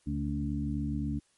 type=harmonic tone with a mistuned harmonic; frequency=71.9 Hz; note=D2; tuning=36 cents flat; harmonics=1 / 2 / 3 / 4; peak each=-35 / -35 / -35 / -35 dBFS; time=0.06-1.2 s; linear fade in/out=20 ms; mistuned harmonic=3; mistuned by=+35 cents; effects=white hiss -69 dBFS RMS until 1.37 s + MP3 48 kbps